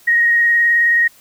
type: tone with vibrato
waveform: sine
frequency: 1876 Hz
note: A#6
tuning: 11 cents sharp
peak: -10 dBFS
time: 0.07-1.08 s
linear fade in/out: 10 ms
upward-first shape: sine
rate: 19 Hz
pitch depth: 14 cents each way
effects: white hiss -48 dBFS RMS until 1.2 s